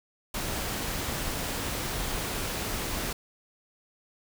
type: noise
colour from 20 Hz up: pink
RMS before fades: -32 dBFS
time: 0.34-3.13 s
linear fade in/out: 5 ms
effects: none